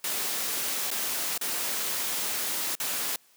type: noise with dropouts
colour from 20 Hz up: white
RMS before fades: -30 dBFS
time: 0.04-3.16 s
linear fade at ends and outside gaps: 2 ms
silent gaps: 0.905-0.913 / 1.378-1.412 / 2.753-2.8 s
effects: white hiss -61 dBFS RMS until 3.36 s + high-pass 200 Hz 12 dB/octave